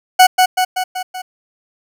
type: tone with echo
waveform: 40% pulse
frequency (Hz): 740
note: F#5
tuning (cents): 0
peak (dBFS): -3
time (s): 0.19-0.27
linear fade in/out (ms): 10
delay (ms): 190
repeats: 5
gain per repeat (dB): -4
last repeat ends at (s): 1.22
effects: none